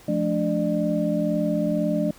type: tone cluster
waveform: sine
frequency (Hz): 174.3 / 216.3 / 292.3 / 601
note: F3 / A3 / D4 / D5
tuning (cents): -3 / -29 / -8 / +40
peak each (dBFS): -26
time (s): 0.08-2.11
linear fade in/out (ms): 5
effects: pink hiss -50 dBFS RMS until 2.18 s